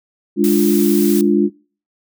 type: chord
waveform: sine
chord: D diminished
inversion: second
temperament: equal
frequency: 207.7 / 293.7 / 349.2 Hz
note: Ab3 / D4 / F4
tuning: 0 / 0 / 0 cents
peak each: -15 dBFS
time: 0.36-1.5 s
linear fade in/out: 50 ms
type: noise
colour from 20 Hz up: blue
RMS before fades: -25 dBFS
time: 0.44-1.21 s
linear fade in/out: 0 ms
effects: noise-tail reverb RT60 0.4 s tail -23 dB re dry